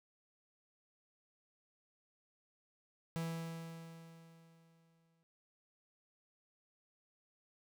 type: tone with exponential decay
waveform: 45% pulse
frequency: 164.81 Hz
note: E3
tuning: in tune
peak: -36 dBFS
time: 3.16-5.23 s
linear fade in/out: 0 ms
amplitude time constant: 450 ms
effects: none